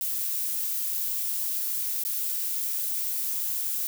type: noise with dropouts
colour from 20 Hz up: violet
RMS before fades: -29 dBFS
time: 0.01-3.87 s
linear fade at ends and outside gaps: 0 ms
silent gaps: 2.037-2.05 s
effects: none